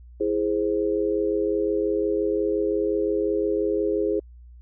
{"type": "chord", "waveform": "sine", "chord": "E augmented", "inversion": "none", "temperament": "equal", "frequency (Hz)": [329.6, 415.3, 523.3], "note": ["E4", "G#4", "B#4"], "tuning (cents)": [0, 0, 0], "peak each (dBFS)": [-26, -23, -28], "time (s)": [0.2, 4.2], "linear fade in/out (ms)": 10, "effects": ["added 60 Hz sine -43 dBFS peak until 4.61 s"]}